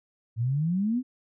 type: exponential sweep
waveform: sine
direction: up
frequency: 110 to 263.8 Hz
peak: -23 dBFS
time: 0.36-1.03 s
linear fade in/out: 50 ms
effects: none